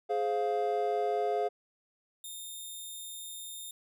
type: chord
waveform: triangle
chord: F minor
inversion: first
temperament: just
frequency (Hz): 419.1 / 523.8 / 698.5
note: Ab4 / C5 / F5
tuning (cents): +16 / +2 / 0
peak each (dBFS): -29 / -34 / -29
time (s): 0.09-1.49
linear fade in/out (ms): 20
type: tone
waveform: 10% pulse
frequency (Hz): 3643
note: A#7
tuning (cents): -41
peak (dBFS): -33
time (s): 2.24-3.71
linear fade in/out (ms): 2
effects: none